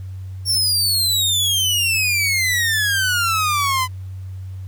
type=exponential sweep; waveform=sawtooth; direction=down; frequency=5540 to 1003 Hz; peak=-13 dBFS; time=0.45-3.88 s; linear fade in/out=50 ms; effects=added 94 Hz sine -28 dBFS peak until 4.67 s + pink hiss -55 dBFS RMS until 4.67 s